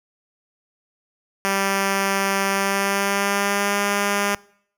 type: tone with pitch glide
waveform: 5% pulse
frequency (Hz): 196 to 202.2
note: G3 to G#3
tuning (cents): 0 to -46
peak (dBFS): -8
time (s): 1.45-4.35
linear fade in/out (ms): 0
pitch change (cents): +54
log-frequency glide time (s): 2.49-3.76
effects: noise-tail reverb RT60 0.6 s tail -23 dB re dry